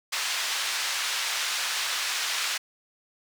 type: band-pass noise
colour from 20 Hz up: white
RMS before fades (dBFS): -29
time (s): 0.12-2.58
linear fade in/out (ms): 10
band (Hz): 1100 to 5100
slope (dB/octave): 12
effects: none